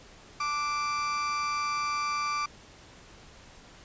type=tone with amplitude modulation; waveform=35% pulse; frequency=1174.7 Hz; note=D6; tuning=in tune; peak=-24 dBFS; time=0.4-2.46 s; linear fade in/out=5 ms; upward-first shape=sine; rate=294 Hz; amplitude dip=45%; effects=pink hiss -52 dBFS RMS until 3.84 s + resampled to 16000 Hz